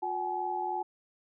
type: tone cluster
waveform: sine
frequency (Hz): 360 / 765 / 848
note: F#4 / G5 / G#5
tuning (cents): -47 / -42 / +36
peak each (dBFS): -38 / -36 / -32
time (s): 0.02-0.83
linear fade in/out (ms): 10
effects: none